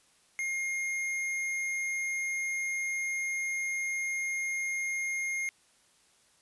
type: tone with tanh clipping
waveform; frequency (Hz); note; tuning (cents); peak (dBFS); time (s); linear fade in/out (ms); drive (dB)
sine; 2133; C7; +33; -32; 0.39-5.49; 0; 14
effects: white hiss -65 dBFS RMS until 6.41 s + resampled to 24000 Hz